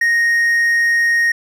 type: tone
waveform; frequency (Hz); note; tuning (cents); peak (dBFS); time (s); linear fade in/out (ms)
triangle; 1864.7; A#6; 0; -10; 0.01-1.32; 5
effects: none